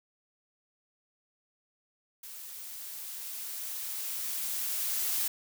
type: noise with level ramp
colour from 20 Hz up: blue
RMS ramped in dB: -45 to -30 dBFS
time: 2.23-5.28 s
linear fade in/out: 5 ms
effects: none